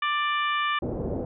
harmonic tone, 590 Hz, D5, 8 cents sharp, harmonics 2 / 3 / 4 / 5 / 6, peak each -25 / -30 / -32 / -34 / -38 dBFS, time 0.02-0.79 s, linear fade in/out 5 ms
white low-pass noise, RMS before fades -30 dBFS, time 0.82-1.25 s, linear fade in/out 2 ms, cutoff 540 Hz, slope 24 dB/octave
effects none

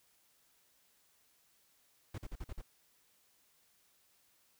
brown noise bursts, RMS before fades -42 dBFS, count 6, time 2.14-2.616 s, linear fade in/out 5 ms, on 41 ms, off 46 ms, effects white hiss -71 dBFS RMS until 4.59 s

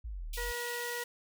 sine exponential two-way sweep, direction down then up, 60.2 to 36.85 to 46.34 Hz, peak -37 dBFS, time 0.04-0.52 s, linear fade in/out 10 ms, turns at 0.28 s
pink high-pass noise, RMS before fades -43 dBFS, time 0.33-1.04 s, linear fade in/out 5 ms, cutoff 2400 Hz, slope 96 dB/octave
harmonic tone, 480 Hz, B4, 49 cents flat, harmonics 1 / 2 / 3 / 4, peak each -40 / -44 / -46 / -39 dBFS, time 0.37-1.04 s, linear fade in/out 10 ms
effects none

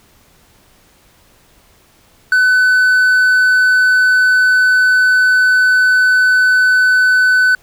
triangle tone, 1505 Hz, F#6, 29 cents sharp, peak -6 dBFS, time 2.32-7.55 s, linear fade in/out 2 ms, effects pink hiss -50 dBFS RMS until 7.62 s

